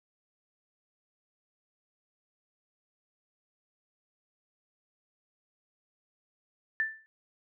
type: tone with exponential decay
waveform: sine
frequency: 1768 Hz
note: A6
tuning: 8 cents sharp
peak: -23 dBFS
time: 6.8-7.06 s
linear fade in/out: 0 ms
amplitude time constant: 55 ms
effects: none